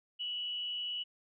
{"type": "tone with amplitude modulation", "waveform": "sine", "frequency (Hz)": 2944, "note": "F#7", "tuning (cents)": -9, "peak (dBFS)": -33, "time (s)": [0.19, 1.04], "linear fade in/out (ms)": 20, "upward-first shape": "sine", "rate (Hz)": 239, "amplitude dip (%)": 40, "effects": []}